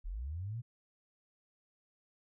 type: linear sweep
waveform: sine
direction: up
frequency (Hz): 34.65 to 123.47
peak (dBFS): -37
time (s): 0.04-0.62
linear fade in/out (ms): 20
effects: none